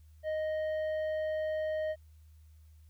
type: tone with tanh clipping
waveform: sine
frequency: 622.3 Hz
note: D#5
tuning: in tune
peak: -32 dBFS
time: 0.23-1.96 s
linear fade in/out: 50 ms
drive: 7 dB
effects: added 77 Hz sine -54 dBFS peak until 2.89 s + white hiss -74 dBFS RMS until 2.89 s